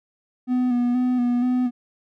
triangle tone with vibrato, 246.9 Hz, B3, in tune, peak -16 dBFS, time 0.47-1.71 s, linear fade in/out 50 ms, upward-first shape square, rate 2.1 Hz, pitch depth 27 cents each way, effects none

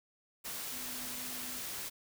sine tone in noise, 250.3 Hz, B3, 23 cents sharp, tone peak -51 dBFS, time 0.71-1.61 s, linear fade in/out 20 ms, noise white, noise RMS -41 dBFS, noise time 0.44-1.9 s, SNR -13 dB, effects none

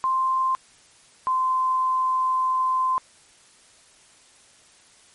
sine tone pair in turn, 1046.5 / 1034.5 Hz, C6 / C6, 0 / -20 cents, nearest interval unison, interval 20 cents, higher first, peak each -19 dBFS, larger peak neither, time 0.04-0.55 / 1.27-2.98 s, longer second, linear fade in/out 0 ms, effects white hiss -54 dBFS RMS until 5.14 s + MP3 48 kbps

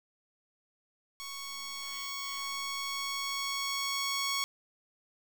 10% pulse tone with level ramp, 1108.7 Hz, C#6, in tune, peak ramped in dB -31 to -21 dBFS, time 1.2-4.44 s, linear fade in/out 0 ms, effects 8-bit

